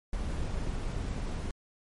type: noise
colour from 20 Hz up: brown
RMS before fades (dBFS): -33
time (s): 0.13-1.51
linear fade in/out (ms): 2
effects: MP3 48 kbps